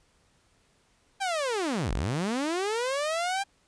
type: linear two-way sweep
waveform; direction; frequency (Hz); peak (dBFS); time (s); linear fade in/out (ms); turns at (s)
sawtooth; down then up; 804 to 33.21 to 804; -23; 1.2-3.44; 20; 1.93
effects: pink hiss -66 dBFS RMS until 3.67 s + resampled to 22050 Hz